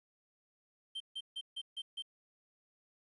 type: tone bursts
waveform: triangle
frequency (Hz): 3136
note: G7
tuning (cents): 0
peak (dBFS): -37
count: 6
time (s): 0.95-2.024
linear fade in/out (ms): 10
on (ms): 54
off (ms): 150
effects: resampled to 24000 Hz + 12-bit